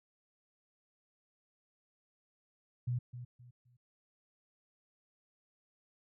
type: tone with echo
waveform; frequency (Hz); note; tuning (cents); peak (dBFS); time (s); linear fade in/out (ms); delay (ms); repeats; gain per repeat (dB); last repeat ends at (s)
sine; 122.6; B2; -12; -31; 2.87-2.99; 10; 260; 3; -11; 3.77
effects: none